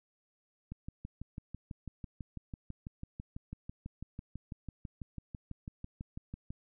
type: click train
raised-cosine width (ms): 5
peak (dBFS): -29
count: 36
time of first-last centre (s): 0.72-6.505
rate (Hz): 6.05
effects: none